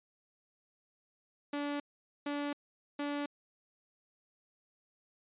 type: tone bursts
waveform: sawtooth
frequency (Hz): 288.9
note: D4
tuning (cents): -28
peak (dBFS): -30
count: 3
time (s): 1.53-3.26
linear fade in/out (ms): 5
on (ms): 270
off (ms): 460
effects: resampled to 8000 Hz